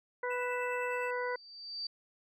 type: harmonic tone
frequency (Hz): 493.9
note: B4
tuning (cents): 0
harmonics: 1 / 2 / 3 / 4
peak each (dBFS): -35 / -38 / -40 / -41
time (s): 0.23-1.36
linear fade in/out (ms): 5
type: tone with tremolo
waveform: triangle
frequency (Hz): 2637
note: E7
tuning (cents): 0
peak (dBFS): -38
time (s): 0.3-1.11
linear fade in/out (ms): 10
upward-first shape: triangle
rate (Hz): 9.8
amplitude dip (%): 50
type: tone with exponential growth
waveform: sine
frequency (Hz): 4639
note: D8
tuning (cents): -22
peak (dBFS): -34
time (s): 0.9-1.87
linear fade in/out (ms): 5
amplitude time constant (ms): 210
effects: none